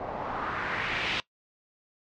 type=noise with low-pass filter sweep; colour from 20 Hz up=white; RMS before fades=-32 dBFS; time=0-1.2 s; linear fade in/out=0 ms; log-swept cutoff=690 to 3200 Hz; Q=1.9; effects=noise-tail reverb RT60 0.1 s tail -20 dB re dry + low-pass 5000 Hz 12 dB/octave